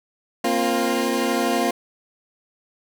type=chord; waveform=20% pulse; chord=Bb suspended second; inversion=none; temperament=equal with one note detuned; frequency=233.1 / 265.1 / 349.2 Hz; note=Bb3 / C4 / F4; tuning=0 / +23 / 0 cents; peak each=-19 dBFS; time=0.44-1.71 s; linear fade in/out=5 ms; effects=none